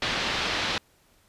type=low-pass noise; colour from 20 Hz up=white; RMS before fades=-28 dBFS; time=0.02-0.78 s; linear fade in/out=2 ms; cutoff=4200 Hz; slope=24 dB/octave; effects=pink hiss -62 dBFS RMS until 1.28 s + resampled to 32000 Hz